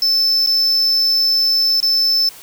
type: tone with dropouts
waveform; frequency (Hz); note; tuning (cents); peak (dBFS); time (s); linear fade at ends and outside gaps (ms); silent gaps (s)
triangle; 5274; E8; 0; -11; 0.02-2.29; 2; 0.463-0.471 / 1.803-1.828
effects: white hiss -39 dBFS RMS until 2.42 s